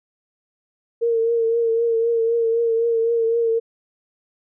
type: tone with vibrato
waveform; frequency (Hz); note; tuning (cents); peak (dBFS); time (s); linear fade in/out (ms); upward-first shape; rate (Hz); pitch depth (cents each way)
sine; 460; A#4; -23; -16; 1.01-3.6; 20; triangle; 3.9; 39
effects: none